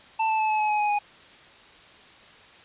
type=tone with pitch steps; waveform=square; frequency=886 / 877.3 / 868.8 / 860.3 / 851.9 / 843.5 / 835.3 / 827.1 Hz; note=A5 / A5 / A5 / A5 / G#5 / G#5 / G#5 / G#5; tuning=+12 / -5 / -22 / -39 / +44 / +27 / +10 / -7 cents; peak=-22 dBFS; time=0.19-0.99 s; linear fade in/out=10 ms; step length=100 ms; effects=white hiss -50 dBFS RMS until 2.64 s + resampled to 8000 Hz